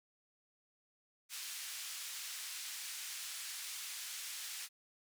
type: band-pass noise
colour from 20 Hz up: white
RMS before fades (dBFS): -45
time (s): 1.29-4.69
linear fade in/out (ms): 50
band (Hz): 1800 to 9500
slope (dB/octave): 12
effects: none